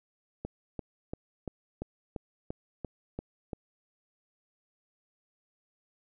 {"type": "click train", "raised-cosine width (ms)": 2, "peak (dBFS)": -22, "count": 10, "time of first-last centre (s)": [0.45, 3.532], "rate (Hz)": 2.92, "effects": []}